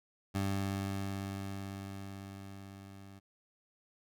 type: tone with level ramp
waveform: 20% pulse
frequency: 98 Hz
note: G2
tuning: in tune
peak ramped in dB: -26 to -46 dBFS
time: 0.34-3.2 s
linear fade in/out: 20 ms
effects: none